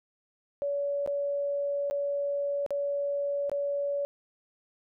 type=tone with dropouts; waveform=sine; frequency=568 Hz; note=C#5; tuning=42 cents sharp; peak=-27 dBFS; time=0.62-4.05 s; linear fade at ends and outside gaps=0 ms; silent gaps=1.062-1.075 / 1.9-1.91 / 2.663-2.706 / 3.496-3.516 s; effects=none